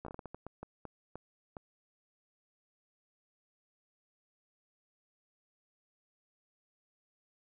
slowing click train, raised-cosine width 1 ms, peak -29 dBFS, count 13, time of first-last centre 0.05-1.568 s, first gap 14 ms, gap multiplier 1.36, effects none

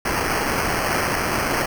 white noise with sample-and-hold, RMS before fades -22 dBFS, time 0.05-1.66 s, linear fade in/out 5 ms, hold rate 3675 Hz, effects none

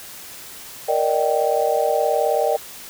sine chord, Eb major seventh, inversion second, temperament just, 466.7 / 583.4 / 622.3 / 777.8 Hz, Bb4 / D5 / Eb5 / G5, +2 / -12 / 0 / -14 cents, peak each -22 dBFS, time 0.88-2.57 s, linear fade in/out 10 ms, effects white hiss -38 dBFS RMS until 2.89 s

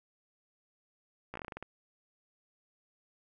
slowing click train, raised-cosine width 0.5 ms, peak -26 dBFS, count 10, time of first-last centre 1.34-1.626 s, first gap 15 ms, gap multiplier 1.18, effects none

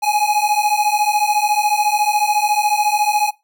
square beating tone pair, 830.6 / 844.6 Hz, G#5 / G#5, 0 / +29 cents, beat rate 14 Hz, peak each -18 dBFS, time 0.02-3.31 s, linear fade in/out 20 ms, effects noise-tail reverb RT60 0.2 s tail -19 dB re dry

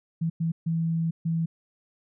sine tone bursts at uneven times, 164.5 Hz, E3, 3 cents flat, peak -23 dBFS, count 4, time 0.21-0.3 / 0.4-0.52 / 0.66-1.11 / 1.25-1.46 s, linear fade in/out 10 ms, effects none

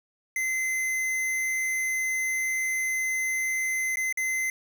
square tone with dropouts, 2057 Hz, C7, 30 cents flat, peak -26 dBFS, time 0.36-4.5 s, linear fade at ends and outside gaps 2 ms, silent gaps 3.958-3.97 / 4.126-4.173 s, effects 9-bit

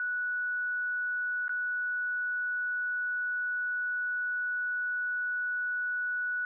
sine tone with dropouts, 1474 Hz, F#6, 7 cents flat, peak -29 dBFS, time 0-6.45 s, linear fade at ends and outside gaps 1 ms, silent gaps 1.481-1.493 s, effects none

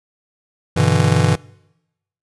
square chord, E minor seventh, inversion first, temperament just, 98.89 / 123.61 / 148.33 / 164.81 Hz, G2 / B2 / D3 / E3, +16 / +2 / +18 / 0 cents, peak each -19 dBFS, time 0.76-1.36 s, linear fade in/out 10 ms, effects noise-tail reverb RT60 0.9 s tail -24 dB re dry + resampled to 24000 Hz

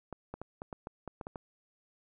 clicks, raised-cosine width 1 ms, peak -26 dBFS, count 10, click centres 0.127 / 0.34 / 0.416 / 0.619 / 0.728 / 0.871 / 1.077 / 1.212 / 1.269 / 1.358 s, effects none

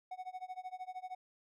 triangle tone with tremolo, 741 Hz, F#5, 2 cents sharp, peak -37 dBFS, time 0.11-1.15 s, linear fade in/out 5 ms, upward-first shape sine, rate 13 Hz, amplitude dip 95%, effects none

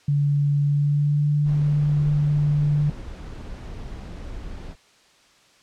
sine tone with pitch glide, 143.8 to 147.16 Hz, D3 to D3, -36 to +4 cents, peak -17 dBFS, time 0.08-2.9 s, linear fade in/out 5 ms, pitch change +40 cents, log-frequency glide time 0.63-1.29 s
brown noise, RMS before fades -35 dBFS, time 1.44-4.76 s, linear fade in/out 50 ms
effects white hiss -56 dBFS RMS until 5.62 s + low-pass 6000 Hz 12 dB/octave

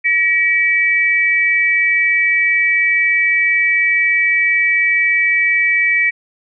sine tone pair together, 1919 / 2297 Hz, A#6 / D7, +50 / -39 cents, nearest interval minor third, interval 311 cents, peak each -15 / -13 dBFS, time 0.04-6.11 s, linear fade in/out 20 ms, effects none

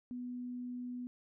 sine tone, 246.9 Hz, B3, in tune, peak -39 dBFS, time 0.11-1.07 s, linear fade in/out 0 ms, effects none

